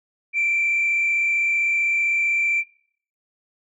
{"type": "tone with frequency modulation", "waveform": "sine", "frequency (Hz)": 2349, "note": "D7", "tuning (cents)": 0, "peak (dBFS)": -17, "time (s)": [0.33, 2.64], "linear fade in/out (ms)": 50, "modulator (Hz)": 35.6, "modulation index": 0.97, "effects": ["noise-tail reverb RT60 0.6 s tail -26 dB re dry", "tanh soft clip ceiling -14 dBFS"]}